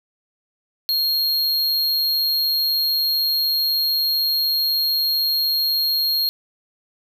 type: tone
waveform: square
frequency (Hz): 4251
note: C8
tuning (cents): +27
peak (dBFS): -18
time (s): 0.89-6.29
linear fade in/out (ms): 0
effects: none